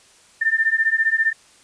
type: beating tone pair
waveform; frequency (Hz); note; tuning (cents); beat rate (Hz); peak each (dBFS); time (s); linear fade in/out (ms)
sine; 1785 / 1800; A6 / A6; +24 / +39; 15; -19; 0.41-1.33; 10
effects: white hiss -52 dBFS RMS until 1.63 s + resampled to 22050 Hz